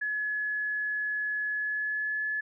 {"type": "tone with pitch glide", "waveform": "sine", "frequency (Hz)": [1700, 1715.8], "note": ["G#6", "A6"], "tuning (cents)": [40, -44], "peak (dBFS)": -28, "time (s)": [0.01, 2.41], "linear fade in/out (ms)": 10, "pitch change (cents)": 16, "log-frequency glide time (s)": [1.48, 2.25], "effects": []}